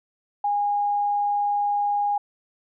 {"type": "tone", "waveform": "sine", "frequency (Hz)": 819, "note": "G#5", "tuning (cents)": -24, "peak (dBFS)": -20, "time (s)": [0.44, 2.18], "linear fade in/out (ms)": 5, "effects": []}